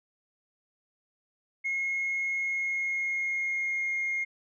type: tone with pitch glide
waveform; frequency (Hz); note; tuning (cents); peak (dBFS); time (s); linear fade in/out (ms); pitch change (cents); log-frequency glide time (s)
sine; 2161 to 2136; C#7 to C7; -45 to +35; -26; 1.64-4.25; 20; -20; 2.39-3.93
effects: tanh soft clip ceiling -24 dBFS